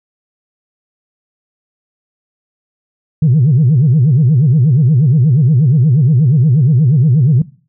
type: tone with vibrato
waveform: sine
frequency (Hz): 138.59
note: C#3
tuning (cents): 0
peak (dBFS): -5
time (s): 3.22-7.42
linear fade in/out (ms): 5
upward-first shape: sine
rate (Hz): 8.4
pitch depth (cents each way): 280
effects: noise-tail reverb RT60 0.4 s tail -20 dB re dry + tanh soft clip ceiling -3 dBFS